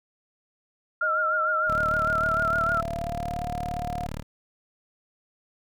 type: tone with vibrato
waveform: sine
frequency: 1375 Hz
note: F6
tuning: 27 cents flat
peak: -22 dBFS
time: 1.01-2.81 s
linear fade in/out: 5 ms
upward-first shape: triangle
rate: 6.6 Hz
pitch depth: 89 cents each way
type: tone with pitch glide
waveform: sine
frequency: 622.3 to 710.7 Hz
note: D#5 to F5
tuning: 0 to +30 cents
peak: -30 dBFS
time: 1.02-4.07 s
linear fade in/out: 10 ms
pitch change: +230 cents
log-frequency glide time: 1.89-3.46 s
type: tone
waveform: 10% pulse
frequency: 37.22 Hz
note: D1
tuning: 24 cents sharp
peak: -24 dBFS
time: 1.67-4.23 s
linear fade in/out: 20 ms
effects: none